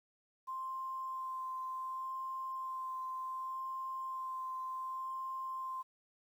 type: tone with vibrato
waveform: sine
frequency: 1046 Hz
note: C6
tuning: 1 cent flat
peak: -38 dBFS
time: 0.47-5.83 s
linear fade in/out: 20 ms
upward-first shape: sine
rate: 0.67 Hz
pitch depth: 10 cents each way
effects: 11-bit